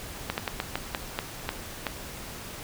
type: slowing click train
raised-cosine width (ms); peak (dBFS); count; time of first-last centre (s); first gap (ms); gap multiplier
0.3; -11; 9; 0.3-1.868; 79; 1.25
effects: pink hiss -40 dBFS RMS until 2.63 s